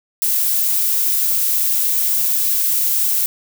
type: noise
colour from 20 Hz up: violet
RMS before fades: -17 dBFS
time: 0.22-3.26 s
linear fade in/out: 0 ms
effects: none